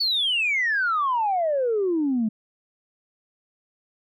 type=exponential sweep; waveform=sine; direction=down; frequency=4564 to 210 Hz; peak=-19 dBFS; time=0-2.29 s; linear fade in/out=10 ms; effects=tanh soft clip ceiling -16 dBFS